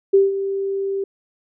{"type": "tone with ADSR envelope", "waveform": "sine", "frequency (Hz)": 392, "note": "G4", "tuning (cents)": 0, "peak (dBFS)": -8, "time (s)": [0.13, 1.04], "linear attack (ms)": 13, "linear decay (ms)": 170, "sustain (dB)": -12, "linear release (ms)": 4, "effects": []}